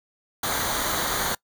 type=noise with comb filter; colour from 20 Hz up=pink; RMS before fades=-26 dBFS; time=0.43-1.35 s; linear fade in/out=5 ms; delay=0.38 ms; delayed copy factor=-0.7; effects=noise-tail reverb RT60 0.1 s tail -23 dB re dry